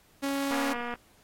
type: tone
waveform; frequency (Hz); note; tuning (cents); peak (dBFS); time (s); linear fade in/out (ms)
sawtooth; 277.2; C#4; 0; -24; 0.22-0.74; 20
type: click train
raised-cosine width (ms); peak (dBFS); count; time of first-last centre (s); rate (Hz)
0.5; -21; 104; 0.51-0.939; 240
effects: pink hiss -62 dBFS RMS until 1.23 s + AAC 48 kbps